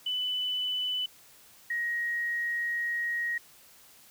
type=tone pair in turn; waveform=sine; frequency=2995 / 1886.7 Hz; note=F#7 / A#6; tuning=+20 / +20 cents; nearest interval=minor sixth; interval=800 cents; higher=first; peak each=-28 dBFS; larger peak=neither; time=0.06-1.06 / 1.7-3.38 s; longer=second; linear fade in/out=5 ms; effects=white hiss -56 dBFS RMS until 4.1 s